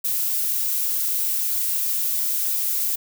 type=noise; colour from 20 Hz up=violet; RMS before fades=-23 dBFS; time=0.04-2.96 s; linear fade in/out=10 ms; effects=none